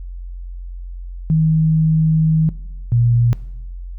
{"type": "tone pair in turn", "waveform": "sine", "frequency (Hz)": [158.4, 118.67], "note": ["D#3", "A#2"], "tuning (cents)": [31, 31], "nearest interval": "perfect fourth", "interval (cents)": 500, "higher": "first", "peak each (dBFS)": -11, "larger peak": "neither", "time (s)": [[1.3, 2.49], [2.92, 3.33]], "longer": "first", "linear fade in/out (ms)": 0, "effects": ["noise-tail reverb RT60 0.8 s tail -18 dB re dry", "added 44 Hz sine -27 dBFS peak until 3.98 s"]}